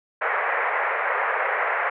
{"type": "band-pass noise", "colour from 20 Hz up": "white", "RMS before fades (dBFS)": -24, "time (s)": [0.21, 1.9], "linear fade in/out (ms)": 10, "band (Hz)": [460, 2100], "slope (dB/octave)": 48, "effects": []}